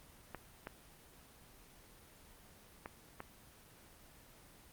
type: clicks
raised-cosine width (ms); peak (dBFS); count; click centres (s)
0.5; -28; 4; 0.347 / 0.671 / 2.859 / 3.204
effects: pink hiss -60 dBFS RMS until 4.72 s + Opus 24 kbps